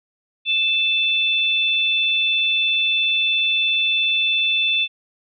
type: tone pair together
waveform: sine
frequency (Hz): 2637 / 3520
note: E7 / A7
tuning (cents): 0 / 0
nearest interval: perfect fourth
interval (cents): 500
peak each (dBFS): -19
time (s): 0.45-4.88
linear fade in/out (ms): 50
effects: none